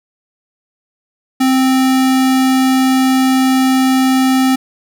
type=tone; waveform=square; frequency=261.6 Hz; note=C4; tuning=in tune; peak=-10 dBFS; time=1.4-4.56 s; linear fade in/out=10 ms; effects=none